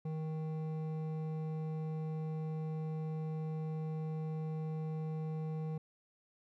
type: tone with hard clipping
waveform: triangle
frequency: 157.2 Hz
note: D#3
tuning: 18 cents sharp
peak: -38 dBFS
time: 0.05-5.78 s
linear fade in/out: 5 ms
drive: 14 dB
effects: none